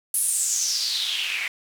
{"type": "noise with band-pass filter sweep", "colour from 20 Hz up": "white", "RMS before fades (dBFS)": -25, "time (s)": [0.14, 1.48], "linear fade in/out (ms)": 2, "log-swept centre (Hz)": [11000, 2100], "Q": 5.7, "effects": []}